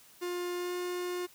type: tone with pitch glide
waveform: 45% pulse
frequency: 354.4 to 357.1 Hz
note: F4 to F4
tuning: +25 to +39 cents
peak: -33 dBFS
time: 0.21-1.27 s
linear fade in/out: 20 ms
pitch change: +14 cents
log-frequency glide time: 0.57-0.74 s
effects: white hiss -58 dBFS RMS until 1.34 s